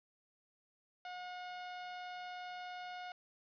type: tone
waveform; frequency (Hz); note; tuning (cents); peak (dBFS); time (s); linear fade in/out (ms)
sawtooth; 723; F#5; -40; -40; 1.05-3.12; 2
effects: resampled to 11025 Hz + 11-bit